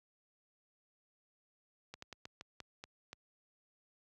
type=slowing click train; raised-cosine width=0.2 ms; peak=-29 dBFS; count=8; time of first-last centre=1.94-3.13 s; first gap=84 ms; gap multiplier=1.23; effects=high-pass 60 Hz 12 dB/octave